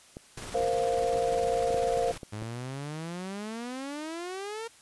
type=clicks; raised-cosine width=2 ms; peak=-26 dBFS; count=10; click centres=0.169 / 0.607 / 0.987 / 1.158 / 1.705 / 1.744 / 1.974 / 2.108 / 2.232 / 2.423 s
type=noise with tremolo; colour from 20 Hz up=pink; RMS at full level=-39 dBFS; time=0.37-2.18 s; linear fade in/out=5 ms; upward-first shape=square; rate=20 Hz; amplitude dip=30%
type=chord; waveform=sine; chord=Bb suspended second; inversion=none; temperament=equal; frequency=466.2 / 523.3 / 698.5 Hz; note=Bb4 / C5 / F5; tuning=0 / 0 / 0 cents; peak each=-29 dBFS; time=0.54-2.12 s; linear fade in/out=10 ms
type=exponential sweep; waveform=sawtooth; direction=up; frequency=103.7 to 466.2 Hz; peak=-31 dBFS; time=2.32-4.68 s; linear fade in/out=10 ms
effects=white hiss -56 dBFS RMS until 4.81 s + resampled to 24000 Hz